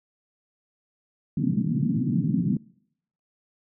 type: band-pass noise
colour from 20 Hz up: white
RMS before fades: -24 dBFS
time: 1.37-2.57 s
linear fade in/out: 2 ms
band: 130 to 260 Hz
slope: 48 dB/octave
effects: noise-tail reverb RT60 0.7 s tail -24 dB re dry